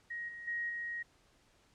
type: tone with level steps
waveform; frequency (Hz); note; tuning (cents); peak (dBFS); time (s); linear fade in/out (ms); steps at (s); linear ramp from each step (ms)
sine; 1885; A#6; +19; -38 / -44 / -34 / -37; 0.1-1.03; 10; 0.28 / 0.47 / 0.69; 10
effects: pink hiss -68 dBFS RMS until 1.74 s + low-pass 8000 Hz 12 dB/octave